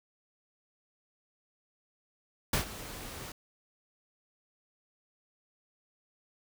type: noise with ADSR envelope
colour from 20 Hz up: pink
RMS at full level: -27 dBFS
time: 2.53-3.32 s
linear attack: 4 ms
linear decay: 110 ms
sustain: -16 dB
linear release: 4 ms
effects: none